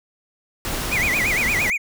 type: noise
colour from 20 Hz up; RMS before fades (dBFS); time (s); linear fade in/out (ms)
pink; -26; 0.65-1.7; 0
type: tone with vibrato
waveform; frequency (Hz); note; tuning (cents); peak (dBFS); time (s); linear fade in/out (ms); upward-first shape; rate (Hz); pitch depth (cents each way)
triangle; 2199; C#7; -14; -17; 0.91-1.78; 20; sine; 8.7; 220
effects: none